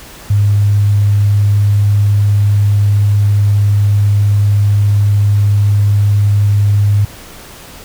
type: tone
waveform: sine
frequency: 102.3 Hz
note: G#2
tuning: 26 cents flat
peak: -7 dBFS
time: 0.3-7.05 s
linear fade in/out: 5 ms
effects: pink hiss -34 dBFS RMS until 7.84 s